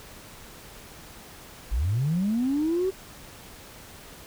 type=linear sweep; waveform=sine; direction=up; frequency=45 to 388.1 Hz; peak=-21 dBFS; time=1.71-2.91 s; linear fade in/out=20 ms; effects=tanh soft clip ceiling -18 dBFS + pink hiss -46 dBFS RMS until 4.26 s